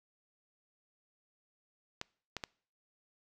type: clicks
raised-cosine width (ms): 0.2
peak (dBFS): -20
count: 3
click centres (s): 2.014 / 2.367 / 2.438
effects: noise-tail reverb RT60 0.5 s tail -25 dB re dry